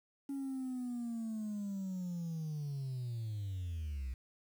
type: linear sweep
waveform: triangle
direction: down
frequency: 279 to 60.9 Hz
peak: -34 dBFS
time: 0.29-4.14 s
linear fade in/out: 5 ms
effects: tanh soft clip ceiling -32 dBFS + 10-bit